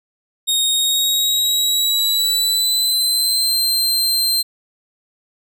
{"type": "tone with pitch glide", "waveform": "sawtooth", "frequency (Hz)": [3729, 4138], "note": ["A#7", "C8"], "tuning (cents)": [0, -20], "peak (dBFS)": -12, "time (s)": [0.47, 4.43], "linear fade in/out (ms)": 20, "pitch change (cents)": 180, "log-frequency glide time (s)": [0.73, 3.55], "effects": []}